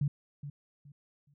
sine tone with echo, 143.5 Hz, D3, 40 cents flat, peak -26 dBFS, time 0.01-0.08 s, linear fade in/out 5 ms, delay 420 ms, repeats 3, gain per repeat -12 dB, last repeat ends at 1.34 s, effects none

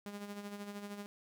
sawtooth tone with tremolo, 203.8 Hz, G#3, 32 cents flat, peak -37 dBFS, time 0.06-1.06 s, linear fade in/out 0 ms, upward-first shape sine, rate 13 Hz, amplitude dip 55%, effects none

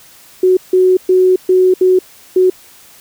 sine tone bursts at uneven times, 369.9 Hz, F#4, in tune, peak -6 dBFS, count 6, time 0.43-0.57 / 0.73-0.97 / 1.09-1.36 / 1.49-1.74 / 1.81-1.99 / 2.36-2.5 s, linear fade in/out 5 ms, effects white hiss -42 dBFS RMS until 3 s

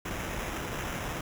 pink noise with sample-and-hold, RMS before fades -35 dBFS, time 0.05-1.21 s, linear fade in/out 5 ms, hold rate 4410 Hz, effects none

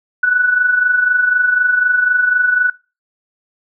sine tone with amplitude modulation, 1482 Hz, F#6, 2 cents sharp, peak -8 dBFS, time 0.23-2.7 s, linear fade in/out 5 ms, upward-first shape sine, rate 24 Hz, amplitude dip 55%, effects noise-tail reverb RT60 0.3 s tail -22 dB re dry

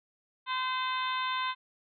harmonic tone, 514 Hz, C5, 31 cents flat, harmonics 2 / 3 / 4 / 5 / 6 / 7 / 8, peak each -31 / -38 / -40 / -41 / -43 / -38 / -49 dBFS, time 0.46-1.55 s, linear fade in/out 50 ms, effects none

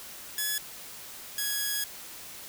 5% pulse tone pair in turn, 1700 / 1666 Hz, G#6 / G#6, +40 / +5 cents, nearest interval unison, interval 35 cents, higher first, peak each -17 dBFS, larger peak neither, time 0.38-0.58 / 1.38-1.84 s, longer second, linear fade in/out 2 ms, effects white hiss -44 dBFS RMS until 2.48 s

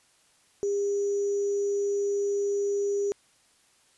sine tone with sample-and-hold, 403.3 Hz, G4, 49 cents sharp, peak -24 dBFS, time 0.63-3.12 s, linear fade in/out 0 ms, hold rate 6300 Hz, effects white hiss -63 dBFS RMS until 3.97 s + resampled to 24000 Hz

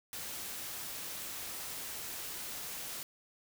white noise, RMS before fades -42 dBFS, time 0.13-3.03 s, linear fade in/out 0 ms, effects none

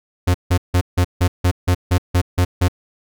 45% pulse tone bursts, 89.4 Hz, F2, 41 cents sharp, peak -12 dBFS, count 11, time 0.27-2.684 s, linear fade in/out 10 ms, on 74 ms, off 160 ms, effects none

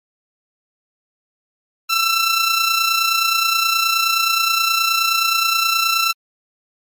15% pulse tone with amplitude modulation, 1340 Hz, E6, 28 cents sharp, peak -6 dBFS, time 1.89-6.13 s, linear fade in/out 20 ms, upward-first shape sine, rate 29.5 Hz, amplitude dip 50%, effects MP3 64 kbps

